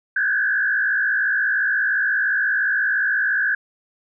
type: tone with frequency modulation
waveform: sine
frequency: 1600 Hz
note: G6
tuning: 35 cents sharp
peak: -17 dBFS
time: 0.16-3.55 s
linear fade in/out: 5 ms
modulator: 57.1 Hz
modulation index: 1.7
effects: none